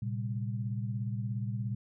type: tone cluster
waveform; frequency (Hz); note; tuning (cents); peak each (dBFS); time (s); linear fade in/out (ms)
sine; 115.1 / 132.1 / 198.1; A#2 / C3 / G3; -22 / +17 / +18; -33 / -39 / -39; 0.02-1.75; 5
effects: none